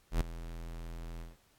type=tone with ADSR envelope; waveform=square; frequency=41.68 Hz; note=E1; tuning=20 cents sharp; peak=-25 dBFS; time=0.11-1.37 s; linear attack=97 ms; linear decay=8 ms; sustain=-16 dB; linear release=170 ms; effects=pink hiss -68 dBFS RMS until 1.58 s + AAC 64 kbps